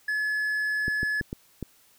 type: tone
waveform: triangle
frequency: 1709 Hz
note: G#6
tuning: 49 cents sharp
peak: -23 dBFS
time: 0.08-1.21 s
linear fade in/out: 5 ms
type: clicks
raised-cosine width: 3 ms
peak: -19 dBFS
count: 5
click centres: 0.881 / 1.031 / 1.212 / 1.329 / 1.627 s
effects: white hiss -60 dBFS RMS until 1.98 s